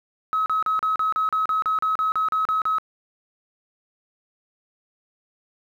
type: tone bursts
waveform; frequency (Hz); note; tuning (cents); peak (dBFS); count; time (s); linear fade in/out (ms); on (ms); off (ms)
sine; 1281; E6; -50; -18; 15; 0.33-2.784; 0; 130; 36
effects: tanh soft clip ceiling -15 dBFS + 9-bit